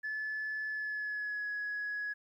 sine tone with pitch glide, 1729 to 1677.8 Hz, A6 to G#6, -31 to +17 cents, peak -33 dBFS, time 0.03-2.14 s, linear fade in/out 20 ms, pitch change -52 cents, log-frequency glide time 0.68-1.49 s, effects tanh soft clip ceiling -31 dBFS + 12-bit

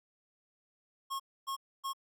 square tone bursts, 1086 Hz, C#6, 36 cents flat, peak -35 dBFS, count 3, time 1.1-1.934 s, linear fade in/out 20 ms, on 98 ms, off 270 ms, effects none

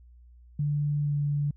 sine tone with pitch glide, 146.5 to 144.98 Hz, D3 to D3, -4 to -22 cents, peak -24 dBFS, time 0.59-1.51 s, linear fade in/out 5 ms, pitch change -18 cents, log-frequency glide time 1.02-1.14 s, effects added 60 Hz sine -50 dBFS peak until 1.56 s

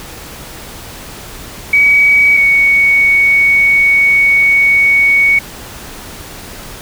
sine tone pair in turn, 2266 / 2230 Hz, C#7 / C#7, +37 / +10 cents, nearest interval unison, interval 27 cents, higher first, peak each -5 / -6 dBFS, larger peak first, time 1.73-2.37 / 2.37-5.39 s, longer second, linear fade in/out 5 ms, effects pink hiss -30 dBFS RMS until 6.81 s

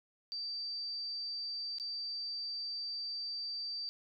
sine tone with dropouts, 4653 Hz, D8, 17 cents flat, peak -37 dBFS, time 0.32-3.89 s, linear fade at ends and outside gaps 0 ms, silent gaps 1.784-1.799 s, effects none

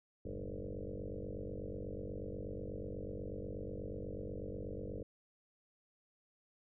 sine tone with frequency modulation, 201.4 Hz, G3, 47 cents sharp, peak -40 dBFS, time 0.25-5.03 s, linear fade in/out 5 ms, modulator 48.2 Hz, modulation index 6.9, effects none

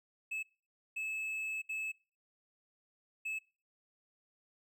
triangle tone bursts at uneven times, 2600 Hz, E7, 24 cents flat, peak -34 dBFS, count 4, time 0.31-0.43 / 0.96-1.62 / 1.69-1.92 / 3.25-3.39 s, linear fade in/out 10 ms, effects noise-tail reverb RT60 0.4 s tail -24 dB re dry

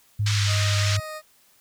sine tone with pitch glide, 104.2 to 101.12 Hz, G#2 to G#2, +6 to -46 cents, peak -20 dBFS, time 0.19-1 s, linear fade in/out 10 ms, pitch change -52 cents, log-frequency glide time 0.33-0.41 s
white band-pass noise, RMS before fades -28 dBFS, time 0.26-0.97 s, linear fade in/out 5 ms, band 1300 to 6000 Hz, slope 24 dB/octave
20% pulse tone with vibrato, 622.3 Hz, D#5, in tune, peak -28 dBFS, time 0.46-1.22 s, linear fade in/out 50 ms, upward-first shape sine, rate 2.5 Hz, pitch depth 10 cents each way
effects white hiss -59 dBFS RMS until 1.6 s

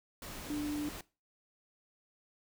sine tone in noise, 295.9 Hz, D4, 13 cents sharp, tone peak -33 dBFS, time 0.5-0.89 s, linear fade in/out 2 ms, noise pink, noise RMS -45 dBFS, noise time 0.22-1.01 s, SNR +9 dB, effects noise-tail reverb RT60 0.3 s tail -20 dB re dry

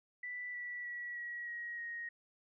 sine tone with pitch steps, 1975.5 / 1955.1 / 1934.8 / 1914.8 / 1895 / 1875.4 Hz, B6 / B6 / B6 / A#6 / A#6 / A#6, 0 / -18 / -36 / +46 / +28 / +10 cents, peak -40 dBFS, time 0.23-2.09 s, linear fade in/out 5 ms, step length 310 ms, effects none

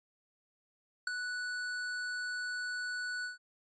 square tone with ADSR envelope, 1480 Hz, F#6, in tune, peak -27 dBFS, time 1.07-3.38 s, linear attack 4 ms, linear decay 6 ms, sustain -9 dB, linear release 140 ms, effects resampled to 16000 Hz

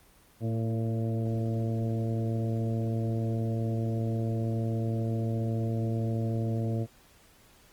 harmonic tone with a mistuned harmonic, 113.5 Hz, A#2, 46 cents flat, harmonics 1 / 2 / 3 / 4 / 5 / 6, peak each -28 / -34 / -38 / -40 / -42 / -44 dBFS, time 0.4-6.87 s, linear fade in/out 50 ms, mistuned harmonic 3, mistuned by -24 cents, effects pink hiss -59 dBFS RMS until 7.72 s + Opus 24 kbps

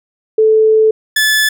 sine / sawtooth tone pair in turn, 437.3 / 1731.1 Hz, A4 / A6, -11 / -29 cents, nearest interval 2 octaves, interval 2382 cents, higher second, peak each -6 dBFS, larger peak neither, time 0.38-0.91 / 1.16-1.49 s, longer first, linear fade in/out 5 ms, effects none

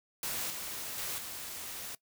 white noise with level steps, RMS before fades -36 / -40 / -37 / -42 dBFS, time 0.23-1.95 s, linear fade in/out 2 ms, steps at 0.5 / 0.98 / 1.18 s, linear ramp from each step 2 ms, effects noise-tail reverb RT60 0.1 s tail -20 dB re dry

